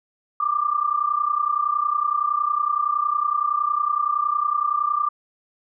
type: tone pair together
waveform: sine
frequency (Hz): 1171 / 1201.8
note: D6 / D6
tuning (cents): -5 / +40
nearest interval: unison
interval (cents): 45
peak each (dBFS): -22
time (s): 0.4-5.09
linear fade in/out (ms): 5
effects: none